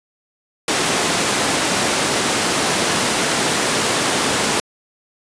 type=high-pass noise; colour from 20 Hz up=pink; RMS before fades=-18 dBFS; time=0.68-4.6 s; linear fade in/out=2 ms; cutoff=220 Hz; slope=12 dB/octave; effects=resampled to 22050 Hz